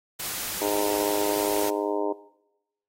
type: noise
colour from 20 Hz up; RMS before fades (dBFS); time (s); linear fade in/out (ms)
white; -32; 0.19-1.7; 10
type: harmonic tone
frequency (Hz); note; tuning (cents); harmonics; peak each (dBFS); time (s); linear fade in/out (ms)
102.5; G#2; -22; 3 / 4 / 5 / 6 / 7 / 8 / 9 / 10; -31 / -29 / -35 / -32 / -42 / -39 / -33 / -44; 0.61-2.13; 10
effects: noise-tail reverb RT60 0.9 s tail -19 dB re dry + AAC 48 kbps